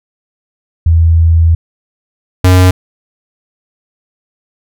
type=tone pair in turn; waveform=sine / square; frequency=82.41 / 91.76 Hz; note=E2 / F#2; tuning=0 / -14 cents; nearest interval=major second; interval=186 cents; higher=second; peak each=-4 dBFS; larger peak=neither; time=0.86-1.55 / 2.44-2.71 s; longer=first; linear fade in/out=5 ms; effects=none